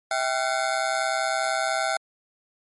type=ring-modulated tone; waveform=25% pulse; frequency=718 Hz; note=F5; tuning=48 cents sharp; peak=-16 dBFS; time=0.11-1.97 s; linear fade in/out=2 ms; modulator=65.1 Hz; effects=MP3 48 kbps